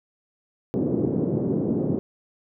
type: band-pass noise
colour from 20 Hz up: white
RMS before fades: -24 dBFS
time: 0.74-1.99 s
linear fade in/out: 0 ms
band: 120 to 390 Hz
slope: 24 dB/octave
effects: none